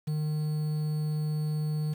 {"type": "tone with quantisation", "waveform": "triangle", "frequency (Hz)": 152.6, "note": "D#3", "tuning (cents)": -33, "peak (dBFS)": -25, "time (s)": [0.07, 1.94], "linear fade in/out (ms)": 10, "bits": 8, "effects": []}